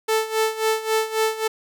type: tone with tremolo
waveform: sawtooth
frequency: 440 Hz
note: A4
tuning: in tune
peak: -13 dBFS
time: 0.08-1.48 s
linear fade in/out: 10 ms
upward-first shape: sine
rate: 3.7 Hz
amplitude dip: 80%
effects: none